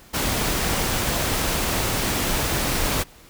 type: noise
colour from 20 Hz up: pink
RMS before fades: -23 dBFS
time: 0.13-3.04 s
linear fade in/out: 20 ms
effects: pink hiss -49 dBFS RMS until 3.29 s